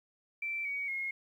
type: tone with pitch steps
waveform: sine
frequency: 2338 / 2253 / 2155 Hz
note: D7 / C#7 / C#7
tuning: -8 / +28 / -49 cents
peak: -33 dBFS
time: 0.42-1.11 s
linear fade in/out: 5 ms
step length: 230 ms
effects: 11-bit